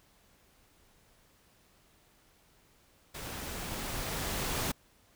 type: noise with level ramp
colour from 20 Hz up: pink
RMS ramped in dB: -42 to -32 dBFS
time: 3.14-4.72 s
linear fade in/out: 10 ms
effects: pink hiss -65 dBFS RMS until 5.15 s